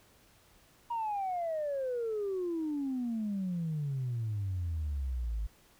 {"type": "exponential sweep", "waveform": "sine", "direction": "down", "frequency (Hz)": [957, 51], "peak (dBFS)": -30, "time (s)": [0.9, 5.47], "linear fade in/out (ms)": 10, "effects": ["tanh soft clip ceiling -28 dBFS", "pink hiss -63 dBFS RMS until 5.79 s"]}